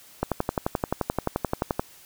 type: click train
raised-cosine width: 1 ms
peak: -9 dBFS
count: 19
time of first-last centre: 0.23-1.795 s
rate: 11.5 Hz
effects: white hiss -51 dBFS RMS until 2.05 s